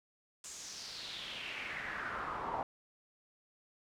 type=noise with band-pass filter sweep; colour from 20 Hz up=brown; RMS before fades=-42 dBFS; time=0.44-2.63 s; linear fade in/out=2 ms; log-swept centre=7500 to 860 Hz; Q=3.8; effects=none